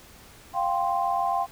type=chord; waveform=sine; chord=F suspended second; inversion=none; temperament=just; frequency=698.5 / 785.8 / 1047.7 Hz; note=F5 / G5 / C6; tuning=0 / +4 / +2 cents; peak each=-27 / -26 / -28 dBFS; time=0.53-1.47 s; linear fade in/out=50 ms; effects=pink hiss -50 dBFS RMS until 1.51 s